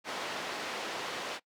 pink band-pass noise, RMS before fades -38 dBFS, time 0.04-1.4 s, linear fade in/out 50 ms, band 420 to 4400 Hz, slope 12 dB/octave, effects noise-tail reverb RT60 0.1 s tail -21 dB re dry

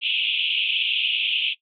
pink band-pass noise, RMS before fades -23 dBFS, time 0.01-1.55 s, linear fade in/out 50 ms, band 2500 to 3400 Hz, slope 96 dB/octave, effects noise-tail reverb RT60 0.1 s tail -18 dB re dry

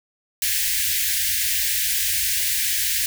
white band-stop noise, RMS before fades -22 dBFS, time 0.42-3.06 s, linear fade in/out 2 ms, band 100 to 1600 Hz, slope 96 dB/octave, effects none

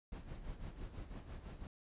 brown noise with tremolo, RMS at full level -45 dBFS, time 0.12-1.67 s, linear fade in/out 2 ms, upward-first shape sine, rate 6 Hz, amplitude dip 65%, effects resampled to 8000 Hz

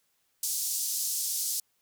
pink band-pass noise, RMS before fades -31 dBFS, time 0.43-1.6 s, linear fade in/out 2 ms, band 5300 to 16000 Hz, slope 24 dB/octave, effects white hiss -73 dBFS RMS until 1.81 s

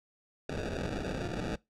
white noise with sample-and-hold, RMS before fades -35 dBFS, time 0.49-1.56 s, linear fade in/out 5 ms, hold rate 1050 Hz, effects noise-tail reverb RT60 0.2 s tail -22 dB re dry + low-pass 6000 Hz 12 dB/octave

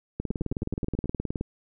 two click trains, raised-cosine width 3 ms, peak -16 / -19 dBFS, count 24 / 8, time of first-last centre 0.2-1.411 / 0.31-1.057 s, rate 19 / 9.37 Hz, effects none

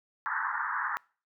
white band-pass noise, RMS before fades -32 dBFS, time 0.26-0.97 s, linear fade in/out 0 ms, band 860 to 1800 Hz, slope 96 dB/octave, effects noise-tail reverb RT60 0.4 s tail -25 dB re dry

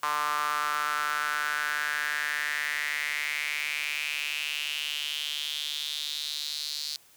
sawtooth tone with high-pass filter sweep, 148.6 Hz, D3, 21 cents sharp, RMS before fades -31 dBFS, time 0.03-6.96 s, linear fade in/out 0 ms, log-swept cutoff 1100 to 4400 Hz, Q 5.1, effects white hiss -58 dBFS RMS until 7.16 s

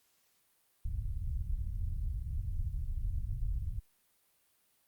pink low-pass noise, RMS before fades -35 dBFS, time 0.85-3.8 s, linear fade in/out 10 ms, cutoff 100 Hz, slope 24 dB/octave, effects white hiss -72 dBFS RMS until 4.87 s + Opus 48 kbps

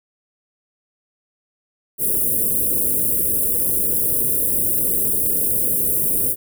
white band-stop noise, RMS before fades -19 dBFS, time 1.98-6.36 s, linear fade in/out 50 ms, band 540 to 9300 Hz, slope 48 dB/octave, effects none

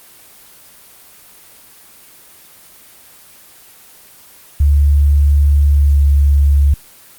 sine tone with pitch glide, 72 to 71.01 Hz, D2 to C#2, -34 to +42 cents, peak -7 dBFS, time 4.6-6.74 s, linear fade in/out 5 ms, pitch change -24 cents, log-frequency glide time 5.67-6.01 s, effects white hiss -42 dBFS RMS until 7.18 s + Opus 24 kbps

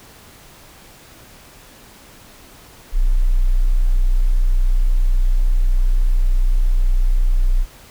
sine tone, 30.87 Hz, B0, in tune, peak -11 dBFS, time 2.92-7.66 s, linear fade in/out 50 ms, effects pink hiss -44 dBFS RMS until 7.9 s

